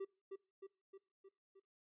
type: tone with echo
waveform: triangle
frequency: 388.7 Hz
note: G4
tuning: 15 cents flat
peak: -39 dBFS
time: 0-0.05 s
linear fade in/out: 10 ms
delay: 310 ms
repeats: 5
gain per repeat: -4 dB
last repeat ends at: 1.6 s
effects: noise-tail reverb RT60 0.3 s tail -21 dB re dry + resampled to 8000 Hz